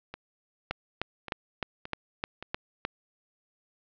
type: two click trains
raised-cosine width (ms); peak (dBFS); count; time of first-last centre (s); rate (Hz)
0.3; -22 / -13; 5 / 8; 0.14-2.426 / 0.71-2.851; 1.75 / 3.27
effects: low-pass 4000 Hz 12 dB/octave